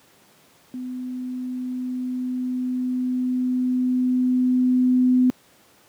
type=tone with level ramp; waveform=sine; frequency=252.5 Hz; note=B3; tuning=39 cents sharp; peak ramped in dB=-28 to -13 dBFS; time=0.74-5.3 s; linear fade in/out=0 ms; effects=pink hiss -55 dBFS RMS until 5.88 s + high-pass 150 Hz 12 dB/octave